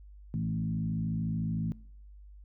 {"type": "tone with frequency modulation", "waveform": "sine", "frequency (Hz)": 164.81, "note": "E3", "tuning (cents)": 0, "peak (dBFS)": -29, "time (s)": [0.34, 1.72], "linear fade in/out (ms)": 0, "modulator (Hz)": 53.7, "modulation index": 1.2, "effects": ["noise-tail reverb RT60 0.6 s tail -22 dB re dry", "added 50 Hz sine -48 dBFS peak until 2.44 s"]}